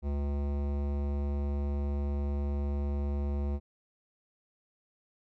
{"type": "tone with hard clipping", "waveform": "sine", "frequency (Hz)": 71.3, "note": "C#2", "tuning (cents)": 49, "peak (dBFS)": -31, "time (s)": [0.02, 3.6], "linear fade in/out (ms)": 50, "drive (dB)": 17, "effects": []}